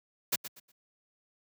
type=noise with echo; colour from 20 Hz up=white; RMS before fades=-28 dBFS; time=0.32-0.36 s; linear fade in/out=10 ms; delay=120 ms; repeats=3; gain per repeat=-12 dB; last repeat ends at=0.72 s; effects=high-pass 80 Hz 12 dB/octave